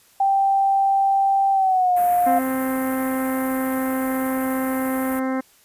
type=tone with pitch glide; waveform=sine; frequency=784 to 710.7 Hz; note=G5 to F5; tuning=0 to +30 cents; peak=-15 dBFS; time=0.2-2.39 s; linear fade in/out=5 ms; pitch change=-170 cents; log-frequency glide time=1.52-1.99 s
type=band-stop noise; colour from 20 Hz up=white; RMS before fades=-32 dBFS; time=1.96-5.2 s; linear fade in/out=10 ms; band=2000 to 11000 Hz; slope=24 dB/octave
type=harmonic tone; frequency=262 Hz; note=C4; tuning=2 cents sharp; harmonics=1 / 2 / 3 / 4 / 5 / 6 / 7 / 8; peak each=-22 / -28 / -32 / -34 / -36 / -38 / -39 / -40 dBFS; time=2.26-5.41 s; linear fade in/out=10 ms
effects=white hiss -55 dBFS RMS until 5.64 s + resampled to 32000 Hz